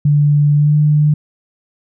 sine tone with pitch glide, 146.5 to 149.75 Hz, D3 to D3, -4 to +34 cents, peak -8 dBFS, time 0.05-1.14 s, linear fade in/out 5 ms, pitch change +38 cents, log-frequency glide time 0.55-0.75 s, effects none

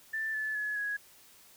sine tone with pitch steps, 1770 / 1734.6 / 1699.9 / 1665.8 Hz, A6 / A6 / G#6 / G#6, +10 / -25 / +40 / +5 cents, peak -31 dBFS, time 0.13-0.97 s, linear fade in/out 10 ms, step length 210 ms, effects white hiss -58 dBFS RMS until 1.56 s

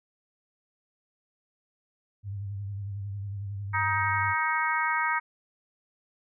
sine tone with vibrato, 100 Hz, G2, 35 cents sharp, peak -32 dBFS, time 2.23-4.35 s, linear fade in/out 50 ms, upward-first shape sine, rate 11 Hz, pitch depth 53 cents each way
harmonic tone, 314.4 Hz, D#4, 18 cents sharp, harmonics 3 / 4 / 5 / 6 / 7, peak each -29 / -30 / -31 / -32 / -32 dBFS, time 3.73-5.2 s, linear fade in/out 20 ms
effects none

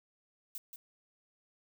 violet noise with echo, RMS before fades -42 dBFS, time 0.55-0.58 s, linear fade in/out 0 ms, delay 180 ms, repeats 1, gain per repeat -6 dB, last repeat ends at 0.76 s, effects none

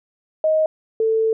sine tone pair in turn, 627 / 444.3 Hz, D#5 / A4, +13 / +17 cents, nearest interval tritone, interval 596 cents, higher first, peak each -14 / -15 dBFS, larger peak first, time 0.44-0.66 / 1-1.33 s, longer second, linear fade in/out 2 ms, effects none

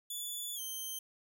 5% pulse tone with pitch glide, 3453 to 3130 Hz, A7 to G7, -33 to -3 cents, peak -31 dBFS, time 0.1-0.99 s, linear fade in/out 5 ms, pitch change -170 cents, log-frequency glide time 0.55-0.6 s, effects none

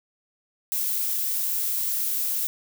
violet noise, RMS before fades -26 dBFS, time 0.72-2.47 s, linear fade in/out 0 ms, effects none

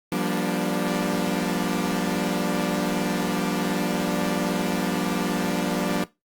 sawtooth chord, G minor seventh, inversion third, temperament equal with one note detuned, 174.61 / 196 / 238.5 / 293.7 Hz, F3 / G3 / Bb3 / D4, 0 / 0 / +40 / 0 cents, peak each -24 / -25 / -25 / -24 dBFS, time 0.12-6.04 s, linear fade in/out 2 ms, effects noise-tail reverb RT60 0.2 s tail -18 dB re dry + Opus 32 kbps

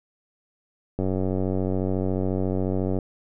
click train, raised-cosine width 2 ms, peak -13 dBFS, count 189, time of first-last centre 0.99-2.988 s, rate 94.1 Hz, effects none

